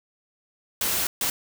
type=noise bursts at uneven times; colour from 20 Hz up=white; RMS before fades=-25 dBFS; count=2; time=0.81-1.07 / 1.21-1.3 s; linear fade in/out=2 ms; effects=none